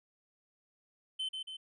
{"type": "tone with echo", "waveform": "triangle", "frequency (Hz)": 3069, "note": "G7", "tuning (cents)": -37, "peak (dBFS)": -32, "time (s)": [1.19, 1.29], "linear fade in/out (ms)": 10, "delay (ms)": 140, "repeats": 2, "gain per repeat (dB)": -4, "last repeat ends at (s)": 1.57, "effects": ["resampled to 24000 Hz"]}